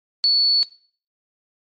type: tone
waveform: sine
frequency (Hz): 4436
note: C#8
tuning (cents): 0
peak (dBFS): -13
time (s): 0.24-0.63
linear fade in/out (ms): 0
effects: noise-tail reverb RT60 0.5 s tail -22 dB re dry + MP3 32 kbps